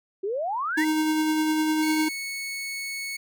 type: exponential sweep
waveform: sine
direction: up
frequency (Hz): 370 to 2093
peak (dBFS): -25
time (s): 0.23-0.85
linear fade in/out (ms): 10
type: tone with tremolo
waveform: square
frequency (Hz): 311.1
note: D#4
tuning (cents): 0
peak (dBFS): -21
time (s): 0.77-2.09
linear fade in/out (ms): 10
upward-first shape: sine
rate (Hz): 9.9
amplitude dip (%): 25
type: tone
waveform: sawtooth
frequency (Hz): 2208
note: C#7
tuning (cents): -7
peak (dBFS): -27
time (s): 1.82-3.17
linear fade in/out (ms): 10
effects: none